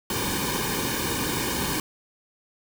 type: noise with comb filter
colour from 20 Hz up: pink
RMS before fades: -27 dBFS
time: 0.1-1.8 s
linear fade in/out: 2 ms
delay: 1.5 ms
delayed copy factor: -0.85
effects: none